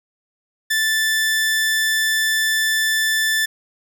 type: tone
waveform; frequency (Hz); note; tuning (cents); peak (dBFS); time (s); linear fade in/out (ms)
sawtooth; 1760; A6; 0; -13; 0.7-3.46; 10
effects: none